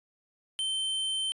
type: tone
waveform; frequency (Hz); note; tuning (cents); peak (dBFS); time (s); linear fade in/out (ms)
square; 3100; G7; -20; -29; 0.59-1.32; 0
effects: resampled to 24000 Hz